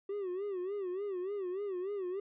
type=tone with vibrato; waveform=triangle; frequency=383.6 Hz; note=G4; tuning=37 cents flat; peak=-32 dBFS; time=0.09-2.2 s; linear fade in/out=5 ms; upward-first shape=sine; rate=3.4 Hz; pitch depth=130 cents each way; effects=tanh soft clip ceiling -28 dBFS + resampled to 8000 Hz